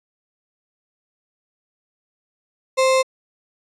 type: tone with sample-and-hold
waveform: sine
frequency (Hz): 523.3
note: C5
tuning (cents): 0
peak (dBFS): -13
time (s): 2.77-3.03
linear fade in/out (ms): 20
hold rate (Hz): 1575
effects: resampled to 22050 Hz